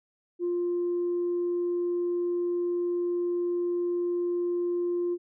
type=tone; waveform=sine; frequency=350.4 Hz; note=F4; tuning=6 cents sharp; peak=-24 dBFS; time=0.39-5.18 s; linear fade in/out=50 ms; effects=tanh soft clip ceiling -22 dBFS